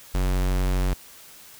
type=tone; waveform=square; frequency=46.25 Hz; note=F#1; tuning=in tune; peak=-21 dBFS; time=0.14-0.94 s; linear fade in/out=10 ms; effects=white hiss -47 dBFS RMS until 1.59 s